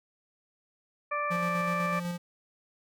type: harmonic tone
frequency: 587.3 Hz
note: D5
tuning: in tune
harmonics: 1 / 2 / 3 / 4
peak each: -35 / -30 / -38 / -37 dBFS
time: 1.11-2 s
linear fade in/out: 10 ms
type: tone with tremolo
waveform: square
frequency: 174.61 Hz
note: F3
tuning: in tune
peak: -31 dBFS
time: 1.3-2.18 s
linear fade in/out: 20 ms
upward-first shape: square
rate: 8 Hz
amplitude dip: 30%
effects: none